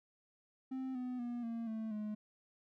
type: tone with pitch steps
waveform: triangle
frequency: 261.6 / 250.8 / 240.4 / 230.5 / 221 / 211.9 Hz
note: C4 / B3 / B3 / A#3 / A3 / G#3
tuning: 0 / +27 / -46 / -19 / +8 / +35 cents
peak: -36 dBFS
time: 0.71-2.15 s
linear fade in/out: 10 ms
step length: 240 ms
effects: none